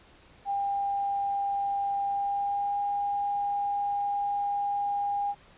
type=tone with pitch glide; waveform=sine; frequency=800 to 810.2 Hz; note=G5 to G#5; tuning=+35 to -43 cents; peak=-26 dBFS; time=0.45-5.35 s; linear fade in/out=50 ms; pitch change=+22 cents; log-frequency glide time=2.07-2.78 s; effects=pink hiss -56 dBFS RMS until 5.57 s + resampled to 8000 Hz